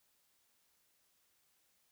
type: silence
effects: white hiss -75 dBFS RMS until 1.91 s